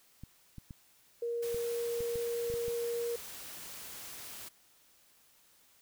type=clicks; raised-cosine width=5 ms; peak=-33 dBFS; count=9; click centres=0.236 / 0.583 / 0.708 / 1.545 / 2.006 / 2.157 / 2.501 / 2.54 / 2.682 s
type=tone; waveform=sine; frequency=470.7 Hz; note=A#4; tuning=17 cents sharp; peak=-32 dBFS; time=1.22-3.16 s; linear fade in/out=5 ms
type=noise; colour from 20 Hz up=white; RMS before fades=-46 dBFS; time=1.42-4.49 s; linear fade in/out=10 ms
effects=white hiss -65 dBFS RMS until 5.81 s